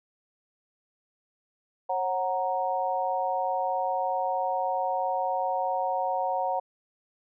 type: chord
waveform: sine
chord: F# major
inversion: second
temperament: equal with one note detuned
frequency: 542.6 / 740 / 932.3 Hz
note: C#5 / F#5 / A#5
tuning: -37 / 0 / 0 cents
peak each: -31 / -28 / -30 dBFS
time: 1.89-6.6 s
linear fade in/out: 10 ms
effects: none